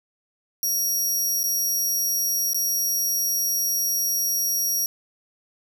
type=tone with dropouts; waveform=20% pulse; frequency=5670 Hz; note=F8; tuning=25 cents sharp; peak=-16 dBFS; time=0.63-4.86 s; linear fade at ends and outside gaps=1 ms; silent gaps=1.432-1.439 / 2.533-2.545 s; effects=none